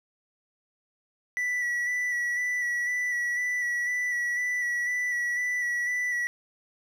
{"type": "tone with vibrato", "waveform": "triangle", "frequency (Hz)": 1956, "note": "B6", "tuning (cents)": -17, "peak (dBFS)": -24, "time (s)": [1.37, 6.27], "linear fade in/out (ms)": 0, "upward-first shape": "square", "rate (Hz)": 2, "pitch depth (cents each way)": 19, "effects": []}